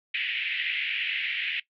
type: band-pass noise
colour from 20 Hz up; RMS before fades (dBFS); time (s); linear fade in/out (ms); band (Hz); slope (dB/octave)
white; -30; 0.14-1.6; 5; 1900 to 3000; 48
effects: noise-tail reverb RT60 0.1 s tail -18 dB re dry